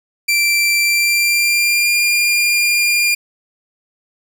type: tone with pitch glide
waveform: sawtooth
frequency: 2349 to 2404 Hz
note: D7 to D7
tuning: 0 to +40 cents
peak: -9 dBFS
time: 0.28-3.15 s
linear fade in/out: 10 ms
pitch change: +40 cents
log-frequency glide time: 0.81-1.99 s
effects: none